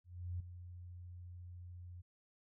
sine tone with ADSR envelope, 88.6 Hz, F2, 25 cents sharp, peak -37 dBFS, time 0.04-2.02 s, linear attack 360 ms, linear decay 5 ms, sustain -11 dB, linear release 16 ms, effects none

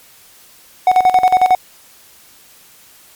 triangle tone with tremolo, 740 Hz, F#5, in tune, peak -4 dBFS, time 0.87-1.55 s, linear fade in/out 2 ms, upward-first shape square, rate 11 Hz, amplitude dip 75%, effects white hiss -45 dBFS RMS until 3.15 s + MP3 96 kbps

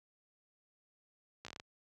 slowing click train, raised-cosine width 0.2 ms, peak -28 dBFS, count 7, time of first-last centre 1.45-1.599 s, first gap 15 ms, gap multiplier 1.2, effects high-pass 60 Hz 12 dB/octave

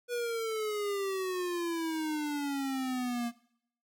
square exponential sweep, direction down, 488.4 to 233.4 Hz, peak -32 dBFS, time 0.08-3.32 s, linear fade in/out 50 ms, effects noise-tail reverb RT60 0.7 s tail -20 dB re dry

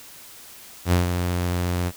sawtooth tone with ADSR envelope, 88.6 Hz, F2, 25 cents sharp, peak -11 dBFS, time 0.85-1.92 s, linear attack 73 ms, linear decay 140 ms, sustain -7 dB, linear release 46 ms, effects white hiss -44 dBFS RMS until 1.96 s

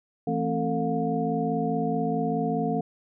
sine tone cluster, 165.5 / 221.6 / 266.4 / 448.5 / 712 Hz, E3 / A3 / C4 / A4 / F5, +7 / +13 / +31 / +33 / +33 cents, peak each -30 dBFS, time 0.27-2.81 s, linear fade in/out 5 ms, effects none

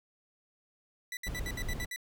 sawtooth tone bursts, 1975.5 Hz, B6, in tune, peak -33 dBFS, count 8, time 1.12-1.961 s, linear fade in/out 2 ms, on 50 ms, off 63 ms
brown noise, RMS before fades -37 dBFS, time 1.26-1.86 s, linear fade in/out 10 ms
effects none

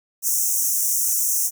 pink high-pass noise, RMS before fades -21 dBFS, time 0.22-1.51 s, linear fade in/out 50 ms, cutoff 5700 Hz, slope 96 dB/octave, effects none

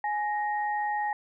sine tone pair together, 837 / 1867.6 Hz, G#5 / A#6, +13 / +3 cents, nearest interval octave + major second, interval 1390 cents, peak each -27 / -34 dBFS, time 0.04-1.13 s, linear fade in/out 2 ms, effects none

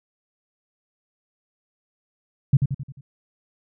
sine tone with echo, 136.7 Hz, C#3, 24 cents flat, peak -10 dBFS, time 2.53-2.57 s, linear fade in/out 5 ms, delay 88 ms, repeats 5, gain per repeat -6 dB, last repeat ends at 3.01 s, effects none

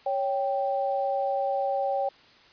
sine tone pair together, 555.1 / 784 Hz, C#5 / G5, +2 / 0 cents, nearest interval tritone, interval 598 cents, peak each -27 dBFS, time 0.06-2.09 s, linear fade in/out 5 ms, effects white hiss -55 dBFS RMS until 2.52 s + resampled to 11025 Hz

